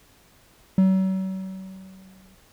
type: tone with exponential decay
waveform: triangle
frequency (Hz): 189.5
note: F#3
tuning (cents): +42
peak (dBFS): -11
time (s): 0.78-2.35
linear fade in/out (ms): 2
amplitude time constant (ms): 340
effects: pink hiss -56 dBFS RMS until 2.52 s